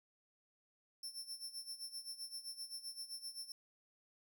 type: tone with tremolo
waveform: sawtooth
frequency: 5370 Hz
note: E8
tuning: 31 cents sharp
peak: -40 dBFS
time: 1.03-3.52 s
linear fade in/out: 2 ms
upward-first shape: sine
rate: 7.7 Hz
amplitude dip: 80%
effects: none